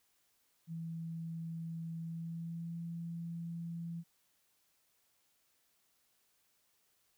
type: tone with pitch glide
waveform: sine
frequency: 164.7 to 168.26 Hz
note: E3 to E3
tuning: -1 to +36 cents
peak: -39 dBFS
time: 0.67-4.04 s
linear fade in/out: 50 ms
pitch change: +37 cents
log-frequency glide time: 2-2.78 s
effects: white hiss -75 dBFS RMS until 7.17 s